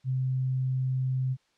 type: tone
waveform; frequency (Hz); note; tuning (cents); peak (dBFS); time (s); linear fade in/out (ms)
sine; 130; C3; -11; -25; 0.04-1.37; 50
effects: white hiss -69 dBFS RMS until 1.57 s + low-pass 5000 Hz 12 dB/octave